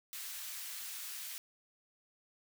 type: high-pass noise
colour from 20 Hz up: white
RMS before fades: -44 dBFS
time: 0.13-1.38 s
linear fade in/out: 0 ms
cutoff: 1500 Hz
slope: 12 dB/octave
effects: none